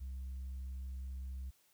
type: tone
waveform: sine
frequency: 65.41 Hz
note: C2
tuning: in tune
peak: -38 dBFS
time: 0-1.51 s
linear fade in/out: 20 ms
effects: tanh soft clip ceiling -39 dBFS + white hiss -71 dBFS RMS until 1.73 s